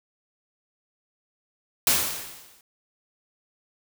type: noise with exponential decay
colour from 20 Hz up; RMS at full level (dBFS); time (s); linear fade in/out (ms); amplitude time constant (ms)
white; -18; 1.87-2.61; 1; 160
effects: none